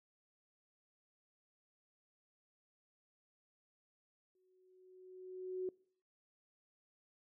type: tone with exponential growth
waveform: sine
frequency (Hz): 370.2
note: F#4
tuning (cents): +1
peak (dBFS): -35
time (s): 4.35-5.69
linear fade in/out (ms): 2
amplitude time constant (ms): 290
effects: noise-tail reverb RT60 0.6 s tail -25 dB re dry

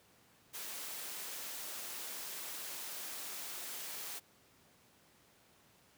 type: high-pass noise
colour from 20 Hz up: white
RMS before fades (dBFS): -44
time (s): 0.53-4.2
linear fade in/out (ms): 20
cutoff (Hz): 290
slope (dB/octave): 12
effects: pink hiss -66 dBFS RMS until 5.97 s + high-pass 100 Hz 12 dB/octave

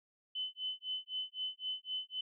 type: tone with tremolo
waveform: sine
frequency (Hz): 3029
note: F#7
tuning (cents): +40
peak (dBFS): -34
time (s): 0.35-2.21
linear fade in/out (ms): 5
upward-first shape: sine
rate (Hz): 3.9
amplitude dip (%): 100
effects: none

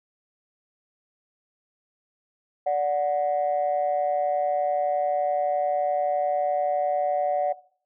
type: tone pair together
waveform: sine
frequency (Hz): 583.4 / 735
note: D5 / F#5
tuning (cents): -12 / -12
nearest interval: major third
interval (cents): 400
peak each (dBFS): -23 / -22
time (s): 2.66-7.53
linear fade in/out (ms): 10
effects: noise-tail reverb RT60 0.5 s tail -20 dB re dry + tanh soft clip ceiling -16 dBFS

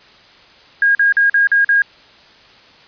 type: tone bursts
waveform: sine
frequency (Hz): 1629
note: G#6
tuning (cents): -34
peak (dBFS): -9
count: 6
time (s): 0.82-1.82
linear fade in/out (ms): 2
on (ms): 130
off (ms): 44
effects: white hiss -45 dBFS RMS until 2.87 s + resampled to 11025 Hz

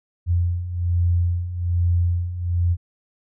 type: beating tone pair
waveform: sine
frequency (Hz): 86.3 / 87.5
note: F2 / F2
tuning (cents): -20 / +4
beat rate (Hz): 1.2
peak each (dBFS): -24 / -19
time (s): 0.26-2.77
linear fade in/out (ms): 50
effects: none

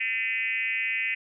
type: tone with frequency modulation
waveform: sine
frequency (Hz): 2274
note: C#7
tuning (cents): +44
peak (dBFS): -25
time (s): 0-1.15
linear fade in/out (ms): 10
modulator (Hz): 235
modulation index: 1.7
effects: none

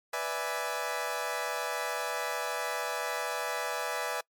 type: chord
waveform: 20% pulse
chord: E dominant seventh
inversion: second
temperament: equal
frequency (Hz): 493.9 / 587.3 / 659.3 / 830.6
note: B4 / D5 / E5 / G#5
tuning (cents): 0 / 0 / 0 / 0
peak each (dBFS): -32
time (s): 0.13-4.21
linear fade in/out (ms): 5
effects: noise-tail reverb RT60 0.1 s tail -25 dB re dry + MP3 96 kbps

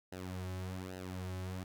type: tone with flanger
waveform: sawtooth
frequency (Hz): 92.5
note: F#2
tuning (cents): 0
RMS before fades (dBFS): -42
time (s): 0.12-1.64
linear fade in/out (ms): 5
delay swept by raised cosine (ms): 0.87 to 4.27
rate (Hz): 1.2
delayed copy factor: -0.8
effects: none

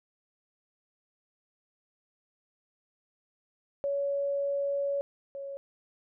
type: tone pair in turn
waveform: sine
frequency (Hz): 562 / 554.3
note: C#5 / C#5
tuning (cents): +24 / 0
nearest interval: unison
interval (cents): 24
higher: first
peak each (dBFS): -27 / -36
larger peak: first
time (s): 3.84-5.01 / 5.35-5.57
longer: first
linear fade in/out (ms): 0
effects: none

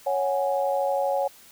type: chord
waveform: sine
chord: C# suspended fourth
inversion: none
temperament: just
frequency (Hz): 554.4 / 739.2 / 831.5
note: C#5 / F#5 / G#5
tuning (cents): 0 / -2 / +2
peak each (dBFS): -24 / -28 / -28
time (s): 0.06-1.28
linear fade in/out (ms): 10
effects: white hiss -51 dBFS RMS until 1.51 s

